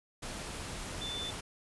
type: tone in noise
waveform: sine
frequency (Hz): 3525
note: A7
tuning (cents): +2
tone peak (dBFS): -37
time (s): 1.01-1.31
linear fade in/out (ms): 10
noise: pink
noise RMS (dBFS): -41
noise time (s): 0.22-1.41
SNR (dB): +1
effects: resampled to 24000 Hz